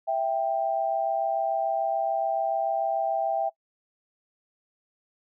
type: tone pair together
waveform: sine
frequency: 659.3 / 786.2 Hz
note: E5 / G5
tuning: 0 / +5 cents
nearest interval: minor third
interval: 305 cents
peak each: -26 dBFS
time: 0.07-3.5 s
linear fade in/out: 20 ms
effects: noise-tail reverb RT60 0.1 s tail -23 dB re dry